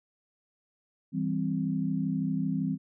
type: chord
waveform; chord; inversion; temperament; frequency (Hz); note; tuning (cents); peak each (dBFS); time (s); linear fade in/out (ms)
sine; C major; first; just; 163.52 / 196.22 / 261.6; E3 / G3 / C4; -14 / +2 / 0; -31; 1.12-2.78; 50
effects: none